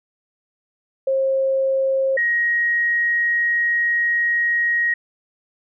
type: tone pair in turn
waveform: sine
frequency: 535 / 1886.3 Hz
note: C5 / A#6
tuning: +38 / +20 cents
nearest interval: octave + minor seventh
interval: 2182 cents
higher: second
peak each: -16 dBFS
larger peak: neither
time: 1.07-2.17 / 2.17-4.94 s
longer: second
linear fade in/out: 5 ms
effects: none